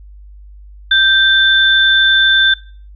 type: tone pair together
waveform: sine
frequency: 1568 / 3544 Hz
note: G6 / A7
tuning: 0 / +12 cents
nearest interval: octave + major second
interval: 1412 cents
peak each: -10 dBFS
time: 0.91-2.54 s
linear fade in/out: 5 ms
effects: noise-tail reverb RT60 0.4 s tail -20 dB re dry + added 50 Hz sine -34 dBFS peak until 2.95 s